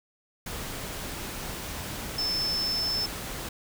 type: tone in noise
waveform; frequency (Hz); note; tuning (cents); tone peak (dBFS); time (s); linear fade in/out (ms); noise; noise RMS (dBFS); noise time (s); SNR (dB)
sine; 5274; E8; 0; -26; 2.18-3.06; 5; pink; -36; 0.46-3.49; +7
effects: none